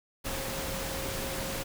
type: tone in noise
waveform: sine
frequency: 539 Hz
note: C#5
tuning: 49 cents flat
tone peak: -40 dBFS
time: 0.24-1.64 s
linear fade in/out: 20 ms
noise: pink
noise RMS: -35 dBFS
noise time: 0.24-1.64 s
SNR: -8 dB
effects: none